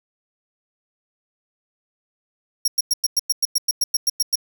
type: tone bursts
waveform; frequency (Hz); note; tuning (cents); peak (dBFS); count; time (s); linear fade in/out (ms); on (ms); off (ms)
sawtooth; 5588; F8; 0; -13; 14; 2.65-4.356; 5; 29; 100
effects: none